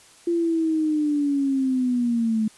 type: linear sweep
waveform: sine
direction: down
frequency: 344.3 to 215 Hz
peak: -19 dBFS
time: 0.27-2.48 s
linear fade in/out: 5 ms
effects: white hiss -51 dBFS RMS until 2.57 s + resampled to 24000 Hz